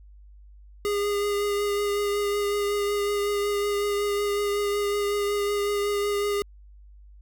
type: tone with vibrato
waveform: square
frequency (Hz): 408.7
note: G#4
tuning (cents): -28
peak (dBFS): -24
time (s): 0.85-6.42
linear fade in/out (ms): 0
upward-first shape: triangle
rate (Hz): 5.4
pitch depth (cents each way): 18
effects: added 50 Hz sine -46 dBFS peak until 7.21 s